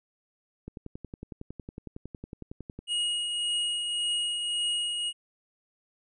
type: click train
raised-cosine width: 3 ms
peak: -26 dBFS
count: 24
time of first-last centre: 0.68-2.79 s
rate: 10.9 Hz
type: tone with tremolo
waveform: square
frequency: 2882 Hz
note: F#7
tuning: 46 cents flat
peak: -26 dBFS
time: 2.87-5.13 s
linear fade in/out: 50 ms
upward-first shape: triangle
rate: 1.8 Hz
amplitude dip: 40%
effects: resampled to 22050 Hz